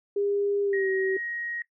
sine tone with pitch glide, 404.2 to 382.2 Hz, G#4 to G4, -47 to -44 cents, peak -23 dBFS, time 0.16-1.17 s, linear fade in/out 5 ms, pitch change -97 cents, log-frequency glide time 0.63-0.89 s
sine tone, 1886 Hz, A#6, 20 cents sharp, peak -31 dBFS, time 0.73-1.62 s, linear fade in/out 2 ms
effects noise-tail reverb RT60 0.1 s tail -17 dB re dry

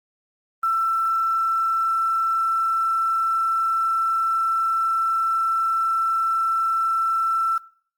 sine tone with quantisation, 1336 Hz, E6, 23 cents sharp, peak -18 dBFS, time 0.63-7.58 s, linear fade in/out 5 ms, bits 7, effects noise-tail reverb RT60 0.6 s tail -23 dB re dry + Opus 24 kbps

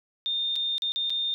sine tone with dropouts, 3634 Hz, A#7, 45 cents flat, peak -25 dBFS, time 0.26-1.34 s, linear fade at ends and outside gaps 0 ms, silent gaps 0.556-0.561 / 0.781-0.821 / 0.92-0.96 / 1.097-1.103 s, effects none

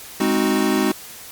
square chord, Ab dominant seventh, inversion none, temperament equal, 207.7 / 261.6 / 311.1 / 370 Hz, Ab3 / C4 / Eb4 / Gb4, 0 / 0 / 0 / 0 cents, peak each -23 dBFS, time 0.2-0.92 s, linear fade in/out 5 ms, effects white hiss -38 dBFS RMS until 1.31 s + Opus 48 kbps

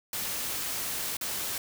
white noise with dropouts, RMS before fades -33 dBFS, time 0.13-1.58 s, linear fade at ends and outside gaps 2 ms, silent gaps 1.169-1.211 s, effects none

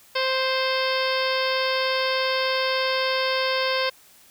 harmonic tone with a mistuned harmonic, 523.3 Hz, C5, in tune, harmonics 1 / 2 / 3 / 4 / 5 / 6 / 7 / 8 / 9 / 10, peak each -25 / -28 / -30 / -31 / -32 / -33 / -33 / -34 / -35 / -35 dBFS, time 0.15-3.9 s, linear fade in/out 10 ms, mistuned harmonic 8, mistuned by +66 cents, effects white hiss -53 dBFS RMS until 4.3 s

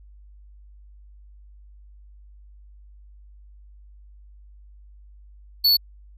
square tone, 4435 Hz, C#8, in tune, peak -15 dBFS, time 5.64-5.77 s, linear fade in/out 10 ms, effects added 50 Hz sine -45 dBFS peak until 6.17 s

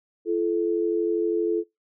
sine tone pair together, 340.8 / 433.3 Hz, F4 / A4, -42 / -27 cents, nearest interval major third, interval 415 cents, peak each -24 dBFS, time 0.25-1.64 s, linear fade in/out 50 ms, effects noise-tail reverb RT60 0.2 s tail -24 dB re dry

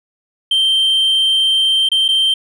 sine tone with dropouts, 3136 Hz, G7, in tune, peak -8 dBFS, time 0.51-2.34 s, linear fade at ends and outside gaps 5 ms, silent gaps 1.889-1.916 / 2.081-2.087 s, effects tanh soft clip ceiling -10 dBFS

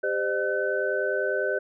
sine tone cluster, 397 / 517 / 607 / 1515 Hz, G4 / C5 / D#5 / F#6, +22 / -21 / -43 / +40 cents, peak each -29 dBFS, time 0.03-1.59 s, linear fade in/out 10 ms, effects none

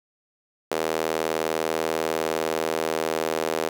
sawtooth tone with high-pass filter, 80.1 Hz, E2, 49 cents flat, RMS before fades -26 dBFS, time 0.71-3.69 s, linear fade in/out 5 ms, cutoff 460 Hz, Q 2, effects 8-bit

